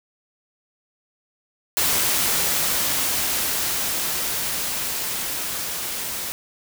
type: noise with level ramp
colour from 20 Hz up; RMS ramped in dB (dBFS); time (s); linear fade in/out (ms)
white; -20 to -29; 1.77-6.32; 0
effects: none